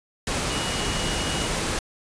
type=tone in noise; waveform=sine; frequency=2900 Hz; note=F#7; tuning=35 cents flat; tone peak=-33 dBFS; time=0.5-1.47 s; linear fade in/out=2 ms; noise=pink; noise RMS=-26 dBFS; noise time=0.27-1.79 s; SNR=-10 dB; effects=resampled to 22050 Hz